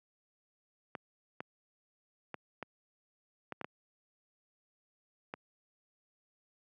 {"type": "clicks", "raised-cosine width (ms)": 0.5, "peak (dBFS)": -24, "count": 8, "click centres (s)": [0.952, 1.405, 2.343, 2.627, 3.523, 3.613, 3.645, 5.339], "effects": ["high-pass 150 Hz 12 dB/octave"]}